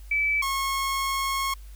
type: tone pair in turn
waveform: sine / sawtooth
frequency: 2306 / 1088.3 Hz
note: D7 / C#6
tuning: -32 / -32 cents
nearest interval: octave + minor second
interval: 1300 cents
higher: first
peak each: -21 dBFS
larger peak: neither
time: 0.11-0.42 / 0.42-1.54 s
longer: second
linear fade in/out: 5 ms
effects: added 50 Hz sine -40 dBFS peak until 1.75 s + white hiss -57 dBFS RMS until 1.75 s